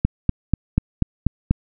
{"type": "click train", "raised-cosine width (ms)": 5, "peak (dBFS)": -3, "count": 7, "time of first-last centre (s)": [0.05, 1.51], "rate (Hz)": 4.11, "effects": []}